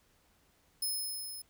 5% pulse tone with level ramp, 5180 Hz, E8, 31 cents flat, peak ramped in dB -25 to -37 dBFS, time 0.82-1.42 s, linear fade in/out 5 ms, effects pink hiss -69 dBFS RMS until 1.49 s

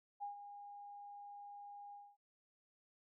sine tone with ADSR envelope, 814 Hz, G#5, 35 cents flat, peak -40 dBFS, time 0.2-2.17 s, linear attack 30 ms, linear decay 120 ms, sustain -10 dB, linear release 240 ms, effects none

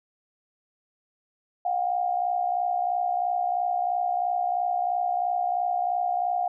sine tone pair together, 716 / 779 Hz, F5 / G5, +43 / -11 cents, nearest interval minor second, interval 146 cents, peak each -24 / -29 dBFS, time 1.65-6.48 s, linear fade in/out 5 ms, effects none

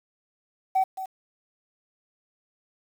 sine tone with echo, 760 Hz, F#5, 46 cents sharp, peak -17 dBFS, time 0.75-0.84 s, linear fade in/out 10 ms, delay 220 ms, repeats 1, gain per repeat -13 dB, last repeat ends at 1.06 s, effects tanh soft clip ceiling -16 dBFS + 8-bit

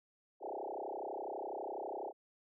sine tone with frequency modulation, 606 Hz, D#5, 46 cents flat, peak -39 dBFS, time 0.4-2.13 s, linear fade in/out 50 ms, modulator 32.1 Hz, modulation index 7.9, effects none

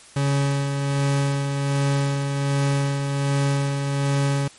40% pulse tone with tremolo, 140 Hz, C#3, 18 cents sharp, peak -17 dBFS, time 0.16-4.48 s, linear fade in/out 5 ms, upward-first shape sine, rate 1.3 Hz, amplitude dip 40%, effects white hiss -47 dBFS RMS until 4.58 s + MP3 48 kbps

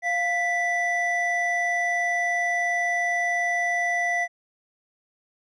triangle tone pair together, 698.5 / 1975.7 Hz, F5 / B6, 0 / 0 cents, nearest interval octave + tritone, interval 1800 cents, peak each -24 / -22 dBFS, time 0.02-4.28 s, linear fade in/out 50 ms, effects resampled to 22050 Hz

